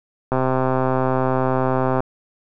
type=click train; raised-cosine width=1 ms; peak=-6 dBFS; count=220; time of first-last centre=0.32-2.005 s; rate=130 Hz; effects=none